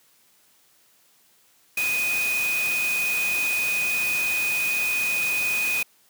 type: tone in noise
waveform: sine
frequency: 2489 Hz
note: D#7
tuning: in tune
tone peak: -22 dBFS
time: 1.77-5.83 s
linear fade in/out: 5 ms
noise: white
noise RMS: -31 dBFS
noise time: 1.77-5.83 s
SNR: +6 dB
effects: white hiss -60 dBFS RMS until 6.09 s + high-pass 100 Hz 12 dB/octave